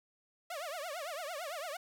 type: tone with vibrato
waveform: sawtooth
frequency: 636 Hz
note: D#5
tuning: 38 cents sharp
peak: -35 dBFS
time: 0.5-1.77 s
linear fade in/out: 5 ms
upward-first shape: triangle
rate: 8.9 Hz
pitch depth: 280 cents each way
effects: none